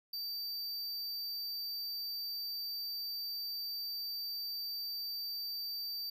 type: tone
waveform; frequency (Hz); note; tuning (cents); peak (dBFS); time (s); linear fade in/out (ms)
square; 4643; D8; -21; -38; 0.13-6.1; 5
effects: none